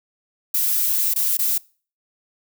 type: noise with dropouts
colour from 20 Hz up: violet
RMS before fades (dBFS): -20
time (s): 0.54-1.58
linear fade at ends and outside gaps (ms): 5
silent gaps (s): 1.139-1.159 / 1.371-1.39
effects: noise-tail reverb RT60 0.4 s tail -24 dB re dry